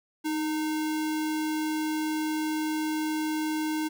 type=tone with sample-and-hold; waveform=sine; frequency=311.1 Hz; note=D#4; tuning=in tune; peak=-26 dBFS; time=0.24-3.89 s; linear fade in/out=20 ms; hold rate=1225 Hz; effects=none